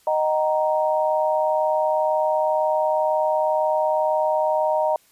sine tone cluster, 620 / 762 / 934 Hz, D#5 / G5 / A#5, -6 / -49 / +3 cents, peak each -20 / -26 / -23 dBFS, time 0.07-4.96 s, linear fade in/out 2 ms, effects white hiss -58 dBFS RMS until 5.11 s + resampled to 32000 Hz

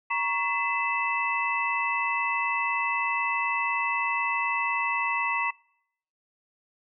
sine tone cluster, 941 / 1109 / 2012 / 2639 Hz, A#5 / C#6 / B6 / E7, +16 / 0 / +32 / +1 cents, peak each -30 dBFS, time 0.1-5.51 s, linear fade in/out 10 ms, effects noise-tail reverb RT60 0.7 s tail -24 dB re dry

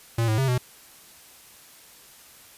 square tone with pitch steps, 115.4 / 109.2 / 133.8 / 124.9 Hz, A#2 / A2 / C3 / B2, -17 / -13 / +39 / +20 cents, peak -21 dBFS, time 0.18-0.58 s, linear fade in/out 5 ms, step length 100 ms, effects white hiss -50 dBFS RMS until 2.57 s + resampled to 32000 Hz

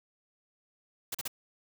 white noise bursts, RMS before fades -35 dBFS, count 3, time 1.12-1.279 s, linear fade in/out 5 ms, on 27 ms, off 39 ms, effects none

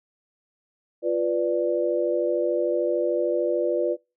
sine chord, B diminished, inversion second, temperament equal, 349.2 / 493.9 / 587.3 Hz, F4 / B4 / D5, 0 / 0 / 0 cents, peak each -25 dBFS, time 1.02-3.97 s, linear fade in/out 50 ms, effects noise-tail reverb RT60 0.3 s tail -26 dB re dry

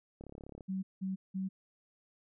click train, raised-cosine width 2 ms, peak -34 dBFS, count 15, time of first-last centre 0.21-0.608 s, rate 35.2 Hz
sine tone bursts, 190.1 Hz, F#3, 47 cents sharp, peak -33 dBFS, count 3, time 0.68-1.49 s, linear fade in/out 20 ms, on 150 ms, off 180 ms
effects none

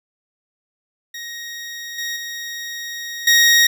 20% pulse tone with level steps, 1877 Hz, A#6, 11 cents sharp, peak -24 / -18 / -22 / -5 dBFS, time 1.14-3.67 s, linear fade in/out 5 ms, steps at 1.98 / 2.16 / 3.27 s, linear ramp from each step 5 ms, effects none

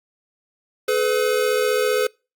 square tone pair together, 427.8 / 503 Hz, A4 / B4, -49 / +32 cents, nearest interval minor third, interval 281 cents, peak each -21 dBFS, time 0.88-2.07 s, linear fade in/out 5 ms, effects noise-tail reverb RT60 0.3 s tail -26 dB re dry + Opus 48 kbps

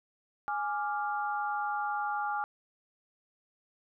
sine chord, D diminished, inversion second, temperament equal with one note detuned, 830.6 / 1178.7 / 1396.9 Hz, Ab5 / D6 / F6, 0 / +6 / 0 cents, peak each -32 / -37 / -36 dBFS, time 0.48-2.44 s, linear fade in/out 0 ms, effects none

